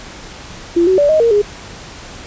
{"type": "tone with pitch steps", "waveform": "sine", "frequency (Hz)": [342, 375.7, 579, 625, 464.1, 412.7], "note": ["F4", "F#4", "D5", "D#5", "A#4", "G#4"], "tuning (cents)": [-36, 26, -25, 8, -8, -11], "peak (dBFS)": -8, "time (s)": [0.76, 1.42], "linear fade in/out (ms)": 10, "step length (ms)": 110, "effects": ["pink hiss -33 dBFS RMS until 2.26 s", "resampled to 16000 Hz"]}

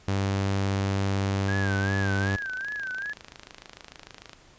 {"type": "tone", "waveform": "sawtooth", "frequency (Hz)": 98, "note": "G2", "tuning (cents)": 0, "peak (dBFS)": -20, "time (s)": [0.08, 2.36], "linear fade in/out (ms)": 0}
{"type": "tone with vibrato", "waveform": "sine", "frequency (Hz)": 1600, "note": "G6", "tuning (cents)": 35, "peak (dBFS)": -30, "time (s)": [1.48, 3.13], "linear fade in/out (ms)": 5, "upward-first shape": "sine", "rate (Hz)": 2.6, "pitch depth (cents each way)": 110}
{"type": "click train", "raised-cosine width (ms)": 0.2, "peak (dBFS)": -24, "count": 59, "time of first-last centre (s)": [2.16, 4.332], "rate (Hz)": 26.7}
{"effects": ["pink hiss -55 dBFS RMS until 4.58 s", "resampled to 16000 Hz"]}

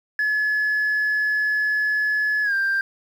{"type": "tone with pitch glide", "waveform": "sine", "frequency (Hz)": [1708, 1584.4], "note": ["G#6", "G6"], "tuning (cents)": [48, 18], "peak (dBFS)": -17, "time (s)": [0.19, 2.81], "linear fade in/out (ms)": 2, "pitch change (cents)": -130, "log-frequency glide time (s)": [2.43, 2.54], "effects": ["tanh soft clip ceiling -16 dBFS", "8-bit"]}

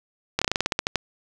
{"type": "slowing click train", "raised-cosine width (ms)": 0.2, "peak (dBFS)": -4, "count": 12, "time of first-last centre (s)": [0.39, 0.957], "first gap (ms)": 26, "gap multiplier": 1.13, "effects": []}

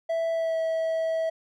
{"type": "tone with pitch glide", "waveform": "triangle", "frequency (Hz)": [659.3, 649.1], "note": ["E5", "E5"], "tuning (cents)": [0, -27], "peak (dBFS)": -22, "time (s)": [0.09, 1.3], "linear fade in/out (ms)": 10, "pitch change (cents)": -27, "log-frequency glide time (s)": [0.32, 0.58], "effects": []}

